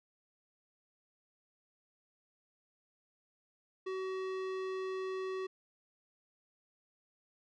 sine tone with tanh clipping, 377.6 Hz, F#4, 35 cents sharp, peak -38 dBFS, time 3.86-5.47 s, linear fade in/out 10 ms, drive 18 dB, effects none

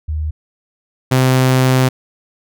sine / sawtooth tone pair in turn, 77 / 129.5 Hz, D#2 / C3, -17 / -17 cents, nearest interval major sixth, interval 900 cents, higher second, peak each -17 / -6 dBFS, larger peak second, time 0.08-0.31 / 1.11-1.89 s, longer second, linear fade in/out 10 ms, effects none

